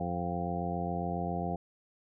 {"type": "harmonic tone", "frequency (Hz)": 87.31, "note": "F2", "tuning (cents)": 0, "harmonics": [1, 2, 3, 4, 5, 6, 8, 9], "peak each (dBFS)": [-40, -35, -43, -42, -43, -42, -37, -40], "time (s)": [0, 1.56], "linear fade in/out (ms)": 5, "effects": []}